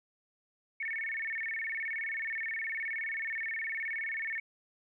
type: tone with vibrato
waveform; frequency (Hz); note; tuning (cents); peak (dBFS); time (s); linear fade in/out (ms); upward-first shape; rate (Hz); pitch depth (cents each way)
sine; 2000; B6; +21; -33; 0.8-4.4; 5; square; 19; 180
effects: none